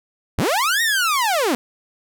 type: linear two-way sweep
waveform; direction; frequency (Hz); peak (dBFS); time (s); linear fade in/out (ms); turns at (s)
sawtooth; up then down; 46.25 to 1898 to 221; -13; 0.38-1.55; 0; 0.82
effects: none